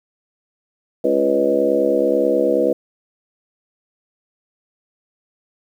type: harmonic tone with a mistuned harmonic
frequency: 69.3 Hz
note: C#2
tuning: in tune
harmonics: 3 / 4 / 5 / 6 / 7 / 8 / 9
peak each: -28 / -23 / -21 / -28 / -17 / -24 / -22 dBFS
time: 1.04-2.73 s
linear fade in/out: 5 ms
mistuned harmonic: 7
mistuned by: +26 cents
effects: 8-bit